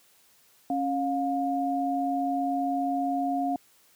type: tone pair together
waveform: sine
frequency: 274.9 / 710 Hz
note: C#4 / F5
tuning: -14 / +28 cents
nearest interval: octave + major third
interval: 1642 cents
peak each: -28 / -27 dBFS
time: 0.7-3.56 s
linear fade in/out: 2 ms
effects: white hiss -61 dBFS RMS until 3.95 s + high-pass 80 Hz 12 dB/octave